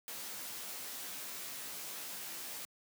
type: noise with comb filter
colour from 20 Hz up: white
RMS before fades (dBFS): -44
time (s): 0.08-2.65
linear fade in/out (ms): 0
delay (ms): 15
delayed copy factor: +0.65
effects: high-pass 150 Hz 12 dB/octave